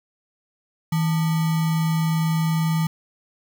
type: tone with sample-and-hold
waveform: sine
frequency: 161.1 Hz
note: E3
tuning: 39 cents flat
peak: -18 dBFS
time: 0.92-2.87 s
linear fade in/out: 5 ms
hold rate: 1050 Hz
effects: none